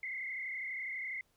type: tone with frequency modulation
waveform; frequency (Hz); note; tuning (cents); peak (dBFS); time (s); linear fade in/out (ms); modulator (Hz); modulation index
sine; 2093; C7; 0; -37; 0.03-1.21; 2; 32.1; 2.8
effects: pink hiss -74 dBFS RMS until 1.36 s